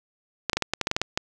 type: clicks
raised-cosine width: 0.2 ms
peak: -6 dBFS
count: 11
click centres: 0.497 / 0.532 / 0.57 / 0.623 / 0.736 / 0.813 / 0.871 / 0.914 / 0.965 / 1.016 / 1.175 s
effects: none